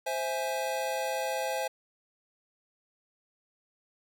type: chord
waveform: square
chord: C augmented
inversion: none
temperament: equal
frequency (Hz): 523.3 / 659.3 / 830.6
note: C5 / E5 / G#5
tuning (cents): 0 / 0 / 0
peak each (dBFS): -34 / -36 / -35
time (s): 0.06-1.68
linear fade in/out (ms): 10
effects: none